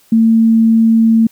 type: tone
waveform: sine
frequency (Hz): 225.5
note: A3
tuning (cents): +43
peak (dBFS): -6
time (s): 0.12-1.27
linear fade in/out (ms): 5
effects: white hiss -50 dBFS RMS until 1.31 s